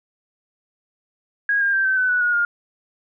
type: tone with pitch steps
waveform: sine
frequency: 1644 / 1609.2 / 1575.2 / 1541.9 / 1509.3 / 1477.4 / 1446.1 / 1415.6 Hz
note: G#6 / G6 / G6 / G6 / F#6 / F#6 / F#6 / F6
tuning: -18 / +45 / +8 / -29 / +34 / -3 / -40 / +23 cents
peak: -16 dBFS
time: 1.49-2.45 s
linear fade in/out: 2 ms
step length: 120 ms
effects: none